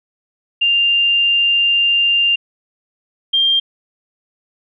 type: tone pair in turn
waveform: sine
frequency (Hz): 2794 / 3190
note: F7 / G7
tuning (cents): 0 / +30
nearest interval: major second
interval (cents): 230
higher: second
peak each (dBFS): -11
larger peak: neither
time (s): 0.61-2.36 / 3.33-3.6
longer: first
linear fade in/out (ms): 10
effects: none